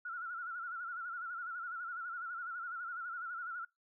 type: tone with vibrato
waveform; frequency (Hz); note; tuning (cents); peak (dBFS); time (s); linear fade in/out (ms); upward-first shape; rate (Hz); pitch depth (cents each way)
sine; 1396.9; F6; 0; -39; 0.05-3.65; 5; sine; 12; 90
effects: noise-tail reverb RT60 0.2 s tail -25 dB re dry